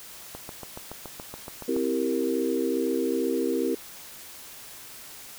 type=click train; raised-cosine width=1 ms; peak=-23 dBFS; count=11; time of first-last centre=0.35-1.764 s; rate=7.07 Hz
type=chord; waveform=sine; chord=C dominant seventh; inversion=none; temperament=equal; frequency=261.6 / 329.6 / 392 / 466.2 Hz; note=C4 / E4 / G4 / Bb4; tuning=0 / 0 / 0 / 0 cents; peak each=-29 dBFS; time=1.68-3.75 s; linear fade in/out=5 ms
effects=white hiss -44 dBFS RMS until 5.38 s